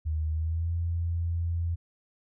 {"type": "tone with pitch glide", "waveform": "sine", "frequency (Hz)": [78.1, 84.68], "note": ["D#2", "E2"], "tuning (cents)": [7, 47], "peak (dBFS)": -26, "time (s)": [0.05, 1.76], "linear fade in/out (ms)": 20, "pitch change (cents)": 140, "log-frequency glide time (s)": [0.31, 0.72], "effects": []}